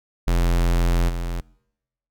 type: tone with level steps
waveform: square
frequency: 42.99 Hz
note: F1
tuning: 27 cents flat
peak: -17 / -25 dBFS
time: 0.27-1.41 s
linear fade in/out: 10 ms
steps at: 1.08 s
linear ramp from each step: 20 ms
effects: noise-tail reverb RT60 0.9 s tail -25 dB re dry